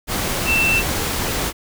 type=tone in noise; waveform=sine; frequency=2677 Hz; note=E7; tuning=26 cents sharp; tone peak=-15 dBFS; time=0.45-0.83 s; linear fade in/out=50 ms; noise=pink; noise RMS=-22 dBFS; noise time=0.07-1.53 s; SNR=+4 dB; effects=none